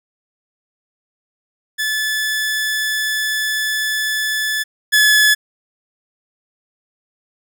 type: tone pair in turn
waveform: sawtooth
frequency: 1732 / 1714.1 Hz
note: A6 / A6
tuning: -28 / -46 cents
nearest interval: unison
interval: 18 cents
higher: first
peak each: -14 / -6 dBFS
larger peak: second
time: 1.78-4.64 / 4.92-5.35 s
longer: first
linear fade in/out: 20 ms
effects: none